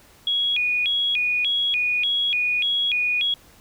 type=tone with vibrato; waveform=sine; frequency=2861 Hz; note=F7; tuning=41 cents sharp; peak=-19 dBFS; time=0.27-3.34 s; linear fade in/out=2 ms; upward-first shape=square; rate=1.7 Hz; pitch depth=260 cents each way; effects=pink hiss -52 dBFS RMS until 3.6 s